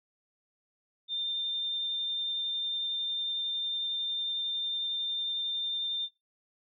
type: tone with vibrato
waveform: sine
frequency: 3600 Hz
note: A7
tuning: 39 cents sharp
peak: -30 dBFS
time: 1.08-6.09 s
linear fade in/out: 50 ms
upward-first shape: sine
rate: 11 Hz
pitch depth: 8 cents each way
effects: noise-tail reverb RT60 0.2 s tail -19 dB re dry